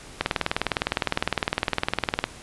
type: click train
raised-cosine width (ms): 0.3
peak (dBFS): -5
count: 41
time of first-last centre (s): 0.21-2.24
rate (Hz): 19.7
effects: pink hiss -44 dBFS RMS until 2.42 s + resampled to 24000 Hz